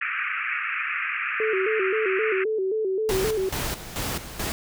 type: band-pass noise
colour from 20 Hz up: white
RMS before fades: -28 dBFS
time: 0.01-2.44 s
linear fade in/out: 5 ms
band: 1200 to 2600 Hz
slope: 96 dB/octave
type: tone with vibrato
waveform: sine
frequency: 407.4 Hz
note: G#4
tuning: 33 cents flat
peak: -22 dBFS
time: 1.4-3.49 s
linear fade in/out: 2 ms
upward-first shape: square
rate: 3.8 Hz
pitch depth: 120 cents each way
type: noise with tremolo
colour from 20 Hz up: pink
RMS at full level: -28 dBFS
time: 3.09-4.52 s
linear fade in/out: 0 ms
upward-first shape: square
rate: 2.3 Hz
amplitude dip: 70%
effects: none